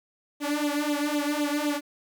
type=tone with flanger; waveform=sawtooth; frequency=293.7 Hz; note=D4; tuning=in tune; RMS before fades=-27 dBFS; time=0.4-1.81 s; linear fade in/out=50 ms; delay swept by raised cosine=0.27 to 2.97 ms; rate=3.9 Hz; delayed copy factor=+0.85; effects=9-bit